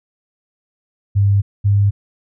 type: tone pair in turn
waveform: sine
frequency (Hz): 100 / 100.93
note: G2 / G#2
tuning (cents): +35 / -49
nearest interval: unison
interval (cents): 16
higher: second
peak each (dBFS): -10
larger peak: neither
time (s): 1.15-1.42 / 1.64-1.91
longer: neither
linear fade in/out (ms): 20
effects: none